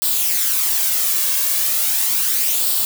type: noise with flanger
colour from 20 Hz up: blue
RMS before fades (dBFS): -18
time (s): 0.02-2.85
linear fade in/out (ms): 0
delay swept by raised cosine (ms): 0.23 to 1.83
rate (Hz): 0.37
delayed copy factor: +0.5
effects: none